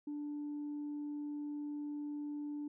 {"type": "tone", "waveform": "sine", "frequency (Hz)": 293.7, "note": "D4", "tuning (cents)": 0, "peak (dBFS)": -37, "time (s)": [0.07, 2.68], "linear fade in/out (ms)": 5, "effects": ["tanh soft clip ceiling -36 dBFS"]}